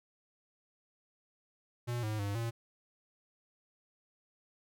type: tone with pitch steps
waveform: square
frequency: 120.5 / 107.7 / 100.9 / 115.8 Hz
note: B2 / A2 / G#2 / A#2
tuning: -42 / -37 / -49 / -11 cents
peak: -34 dBFS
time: 1.87-2.51 s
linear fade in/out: 20 ms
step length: 160 ms
effects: none